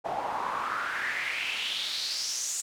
pink noise with band-pass filter sweep, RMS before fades -32 dBFS, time 0.04-2.62 s, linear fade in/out 20 ms, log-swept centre 680 to 7500 Hz, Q 4.6, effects none

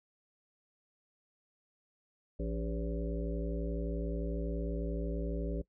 harmonic tone with a mistuned harmonic, 56.8 Hz, A#1, 44 cents flat, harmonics 1 / 3 / 5 / 7 / 9 / 10, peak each -35 / -40 / -42 / -43 / -45 / -45 dBFS, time 2.39-5.62 s, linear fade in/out 10 ms, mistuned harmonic 9, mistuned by -51 cents, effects noise-tail reverb RT60 0.1 s tail -20 dB re dry

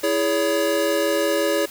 square chord, C# minor, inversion first, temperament equal with one note detuned, 329.6 / 415.3 / 565.4 Hz, E4 / G#4 / C#5, 0 / 0 / +34 cents, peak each -25 / -25 / -22 dBFS, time 0.03-1.66 s, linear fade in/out 10 ms, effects white hiss -40 dBFS RMS until 1.7 s

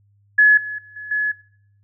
sine tone with level steps, 1700 Hz, G#6, 40 cents sharp, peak -8 / -24 / -40 / -30 / -17 dBFS, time 0.38-1.32 s, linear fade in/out 10 ms, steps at 0.57 / 0.78 / 0.96 / 1.11 s, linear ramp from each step 5 ms, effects noise-tail reverb RT60 0.6 s tail -20 dB re dry + added 101 Hz sine -55 dBFS peak until 1.83 s

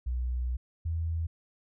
sine tone pair in turn, 61.74 / 82.15 Hz, B1 / E2, 0 / -5 cents, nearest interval perfect fourth, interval 495 cents, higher second, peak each -28 dBFS, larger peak neither, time 0.06-0.57 / 0.85-1.27 s, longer first, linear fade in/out 10 ms, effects none

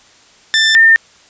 20% pulse / sine tone pair in turn, 1776 / 1808.1 Hz, A6 / A6, +16 / +47 cents, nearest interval unison, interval 31 cents, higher second, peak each -4 dBFS, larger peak neither, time 0.54-0.75 / 0.75-0.96 s, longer neither, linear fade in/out 0 ms, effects white hiss -46 dBFS RMS until 1.29 s + resampled to 16000 Hz

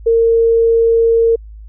sine tone, 458.4 Hz, A#4, 29 cents flat, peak -8 dBFS, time 0.06-1.36 s, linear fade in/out 10 ms, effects added 53 Hz sine -31 dBFS peak until 1.68 s

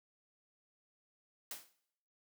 white noise with exponential decay, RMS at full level -40 dBFS, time 1.51-1.73 s, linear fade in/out 2 ms, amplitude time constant 47 ms, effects noise-tail reverb RT60 0.7 s tail -18 dB re dry + high-pass 200 Hz 12 dB/octave

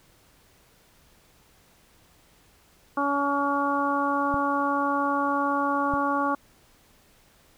harmonic tone, 282.6 Hz, C#4, 34 cents sharp, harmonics 1 / 2 / 3 / 4 / 5, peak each -28 / -31 / -29 / -26 / -32 dBFS, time 2.97-6.35 s, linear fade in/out 5 ms
clicks, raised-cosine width 5 ms, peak -21 dBFS, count 2, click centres 4.342 / 5.938 s
effects pink hiss -59 dBFS RMS until 7.57 s

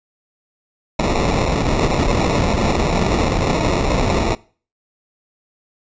pink noise with sample-and-hold, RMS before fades -17 dBFS, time 0.99-4.35 s, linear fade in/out 2 ms, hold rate 1575 Hz, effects noise-tail reverb RT60 0.4 s tail -22 dB re dry + resampled to 16000 Hz

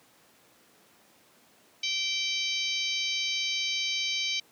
harmonic tone, 775 Hz, G5, 20 cents flat, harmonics 3 / 4 / 5 / 6 / 7 / 8, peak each -33 / -32 / -34 / -36 / -39 / -39 dBFS, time 1.83-4.4 s, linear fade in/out 5 ms, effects pink hiss -60 dBFS RMS until 4.51 s + high-pass 200 Hz 12 dB/octave

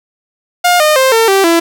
sawtooth tone with pitch steps, 710 / 611 / 525.8 / 452.5 / 389.4 / 335.1 Hz, F5 / D#5 / C5 / A4 / G4 / E4, +28 / -32 / +8 / +48 / -12 / +29 cents, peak -3 dBFS, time 0.64-1.6 s, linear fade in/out 10 ms, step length 160 ms, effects none

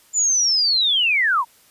sine linear sweep, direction down, 7150 to 880 Hz, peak -15 dBFS, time 0.13-1.45 s, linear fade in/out 50 ms, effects white hiss -54 dBFS RMS until 1.7 s + resampled to 32000 Hz

